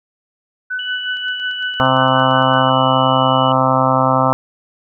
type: tone with tremolo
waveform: sine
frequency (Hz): 1502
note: F#6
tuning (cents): +26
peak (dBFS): -18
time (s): 0.7-2.7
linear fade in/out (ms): 10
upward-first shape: sine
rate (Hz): 5.5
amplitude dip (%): 70
type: tone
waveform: sine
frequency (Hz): 2960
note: F#7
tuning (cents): 0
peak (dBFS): -23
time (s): 0.79-3.52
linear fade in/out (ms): 2
type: click train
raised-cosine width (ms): 0.2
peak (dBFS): -26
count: 13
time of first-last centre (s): 1.17-2.538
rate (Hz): 8.77
type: harmonic tone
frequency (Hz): 130.81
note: C3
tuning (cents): 0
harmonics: 1 / 2 / 4 / 5 / 6 / 7 / 8 / 9 / 10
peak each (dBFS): -20 / -20 / -20 / -20 / -20 / -20 / -20 / -20 / -20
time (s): 1.8-4.33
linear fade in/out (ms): 0
effects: none